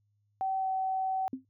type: tone with pitch glide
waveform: sine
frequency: 766 to 760.3 Hz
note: G5 to F#5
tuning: -40 to +47 cents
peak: -28 dBFS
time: 0.41-1.28 s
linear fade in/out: 0 ms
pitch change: -13 cents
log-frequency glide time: 0.58-0.67 s
type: tone with exponential decay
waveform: sine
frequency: 261.6 Hz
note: C4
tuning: in tune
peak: -29 dBFS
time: 1.33-1.45 s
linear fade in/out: 2 ms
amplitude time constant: 25 ms
effects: added 103 Hz sine -70 dBFS peak until 1.49 s